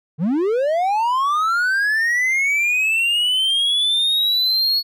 triangle linear sweep, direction up, 138.59 to 4381 Hz, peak -14 dBFS, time 0.18-4.83 s, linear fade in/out 50 ms, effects none

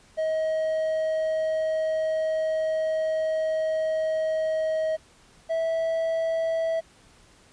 triangle tone pair in turn, 633 / 653.4 Hz, D#5 / E5, +30 / -15 cents, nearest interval minor second, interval 55 cents, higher second, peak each -21 dBFS, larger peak neither, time 0.17-4.97 / 5.49-6.81 s, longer first, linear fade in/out 20 ms, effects pink hiss -56 dBFS RMS until 7.52 s + resampled to 22050 Hz

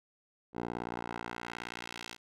10% pulse tone with band-pass filter sweep, 58.8 Hz, A#1, 16 cents sharp, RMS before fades -41 dBFS, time 0.53-2.18 s, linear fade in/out 50 ms, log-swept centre 510 to 4000 Hz, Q 0.89, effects none

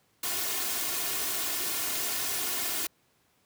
white noise with comb filter, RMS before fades -31 dBFS, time 0.23-2.87 s, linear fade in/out 5 ms, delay 2.8 ms, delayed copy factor +0.6, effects pink hiss -68 dBFS RMS until 3.45 s + high-pass 100 Hz 12 dB/octave

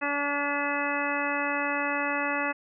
harmonic tone, 286.8 Hz, D4, 41 cents flat, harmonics 1 / 2 / 3 / 4 / 5 / 6 / 7 / 9, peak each -34 / -34 / -34 / -34 / -34 / -34 / -34 / -34 dBFS, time 0.01-2.53 s, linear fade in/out 20 ms, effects none

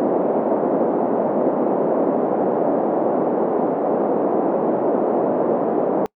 white band-pass noise, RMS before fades -19 dBFS, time 0-6.06 s, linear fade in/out 0 ms, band 220 to 670 Hz, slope 24 dB/octave, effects noise-tail reverb RT60 0.1 s tail -26 dB re dry

